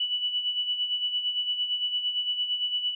sine tone with tremolo, 2960 Hz, F#7, in tune, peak -23 dBFS, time 0-2.95 s, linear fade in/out 5 ms, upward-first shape sine, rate 8.8 Hz, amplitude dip 60%, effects none

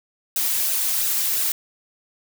blue noise with flanger, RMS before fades -22 dBFS, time 0.36-1.52 s, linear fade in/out 2 ms, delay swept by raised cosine 0.9 to 3.6 ms, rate 2.9 Hz, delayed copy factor -0.65, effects none

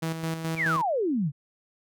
sawtooth tone with tremolo, 162.5 Hz, E3, 24 cents flat, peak -23 dBFS, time 0.02-0.82 s, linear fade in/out 10 ms, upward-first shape square, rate 4.7 Hz, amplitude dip 50%
sine exponential sweep, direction down, 2499 to 130.1 Hz, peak -23 dBFS, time 0.56-1.32 s, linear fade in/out 50 ms
effects none

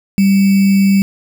sine tone with sample-and-hold, 196 Hz, G3, in tune, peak -7 dBFS, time 0.18-1.02 s, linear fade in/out 0 ms, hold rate 2450 Hz, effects none

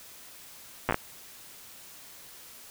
slowing click train, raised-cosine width 0.5 ms, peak -10 dBFS, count 5, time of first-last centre 0.89-0.944 s, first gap 8 ms, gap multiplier 1.36, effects white hiss -49 dBFS RMS until 2.7 s

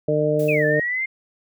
harmonic tone, 151.1 Hz, D3, 50 cents sharp, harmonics 1 / 2 / 3 / 4, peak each -24 / -26 / -21 / -21 dBFS, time 0.08-0.8 s, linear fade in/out 5 ms
blue noise with exponential decay, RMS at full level -38 dBFS, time 0.39-0.95 s, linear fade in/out 5 ms, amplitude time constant 120 ms
sine exponential two-way sweep, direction down then up, 2661 to 1740 to 2128 Hz, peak -21 dBFS, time 0.48-1.06 s, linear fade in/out 10 ms, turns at 0.65 s
effects none

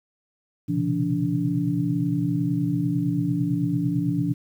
sine tone cluster, 121.2 / 130.3 / 139.1 / 170.2 / 289.6 Hz, B2 / C3 / C#3 / F3 / D4, -32 / -7 / +6 / -44 / -24 cents, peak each -30 / -31 / -30 / -25 / -25 dBFS, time 0.68-4.34 s, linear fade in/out 20 ms, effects 9-bit

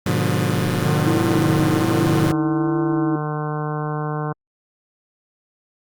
sawtooth chord, G# diminished seventh, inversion none, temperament just, 103.83 / 124.59 / 149.51 / 179.41 Hz, G#2 / B2 / D3 / F3, 0 / +16 / +31 / +47 cents, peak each -19 dBFS, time 0.06-2.32 s, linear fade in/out 5 ms
harmonic tone, 151.1 Hz, D3, 50 cents sharp, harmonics 1 / 2 / 3 / 4 / 5 / 6 / 7 / 8 / 9 / 10, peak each -24 / -32 / -30 / -36 / -32 / -37 / -32 / -39 / -38 / -39 dBFS, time 0.85-4.33 s, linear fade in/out 10 ms
sine tone with vibrato, 325 Hz, E4, 24 cents flat, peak -18 dBFS, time 1.06-3.16 s, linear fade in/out 5 ms, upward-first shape triangle, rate 1.3 Hz, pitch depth 42 cents each way
effects Opus 48 kbps

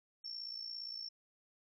sine tone with amplitude modulation, 5430 Hz, F8, 50 cents flat, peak -38 dBFS, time 0.24-1.09 s, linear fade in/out 10 ms, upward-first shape sine, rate 57.4 Hz, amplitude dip 75%, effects tanh soft clip ceiling -34 dBFS

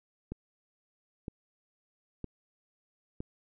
click train, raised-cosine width 3 ms, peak -24 dBFS, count 4, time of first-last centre 0.32-3.205 s, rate 1.04 Hz, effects none

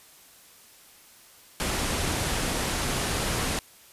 pink low-pass noise, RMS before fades -28 dBFS, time 1.6-3.59 s, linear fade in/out 0 ms, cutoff 12000 Hz, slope 48 dB/octave, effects white hiss -53 dBFS RMS until 3.92 s + resampled to 32000 Hz

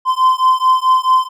triangle beating tone pair, 1030 / 1034.6 Hz, C6 / C6, -28 / -20 cents, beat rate 4.6 Hz, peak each -11 dBFS, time 0.05-1.29 s, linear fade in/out 50 ms, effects none

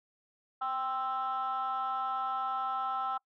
sine chord, C major, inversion second, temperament equal, 784 / 1046.5 / 1318.5 Hz, G5 / C6 / E6, 0 / 0 / 0 cents, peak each -33 / -38 / -32 dBFS, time 0.61-3.18 s, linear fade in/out 10 ms, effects noise-tail reverb RT60 0.1 s tail -25 dB re dry + tanh soft clip ceiling -26 dBFS

